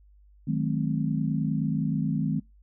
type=chord; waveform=sine; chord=D# diminished seventh; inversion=none; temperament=equal with one note detuned; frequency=155.56 / 185 / 214.7 / 261.6 Hz; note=D#3 / F#3 / A3 / C4; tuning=0 / 0 / -42 / 0 cents; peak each=-27 / -32 / -29 / -31 dBFS; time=0.47-2.4 s; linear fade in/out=10 ms; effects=noise-tail reverb RT60 0.2 s tail -24 dB re dry + added 50 Hz sine -53 dBFS peak until 2.62 s